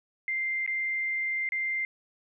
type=tone with dropouts; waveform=sine; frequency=2093 Hz; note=C7; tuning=in tune; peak=-27 dBFS; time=0.28-1.85 s; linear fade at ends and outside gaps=1 ms; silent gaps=0.663-0.676 / 1.49-1.521 s; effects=none